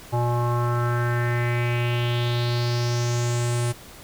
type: tone with low-pass filter sweep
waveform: square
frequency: 120.1 Hz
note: B2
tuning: 48 cents flat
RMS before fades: -23 dBFS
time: 0.12-3.73 s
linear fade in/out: 20 ms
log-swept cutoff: 830 to 9700 Hz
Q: 3.9
effects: pink hiss -44 dBFS RMS until 4.03 s